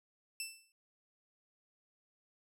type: tone with exponential decay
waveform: 15% pulse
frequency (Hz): 2661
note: E7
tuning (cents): +16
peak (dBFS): -29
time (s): 0.4-0.72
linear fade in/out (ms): 1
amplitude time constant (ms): 69
effects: none